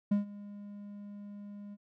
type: tone with ADSR envelope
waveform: triangle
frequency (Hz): 204.1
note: G#3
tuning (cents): -30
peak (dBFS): -21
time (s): 0.11-1.77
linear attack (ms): 9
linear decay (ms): 130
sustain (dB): -20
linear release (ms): 39
effects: none